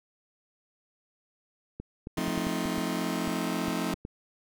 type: clicks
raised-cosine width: 3 ms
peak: -24 dBFS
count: 12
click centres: 1.8 / 2.071 / 2.183 / 2.28 / 2.378 / 2.469 / 2.656 / 2.781 / 3.279 / 3.682 / 3.941 / 4.051 s
type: chord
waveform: sawtooth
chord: F dominant seventh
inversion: none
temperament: just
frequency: 174.61 / 218.3 / 261.9 / 314.3 Hz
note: F3 / A3 / C4 / Eb4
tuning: 0 / -13 / +2 / +18 cents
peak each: -30 dBFS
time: 2.17-3.94 s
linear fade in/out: 5 ms
effects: none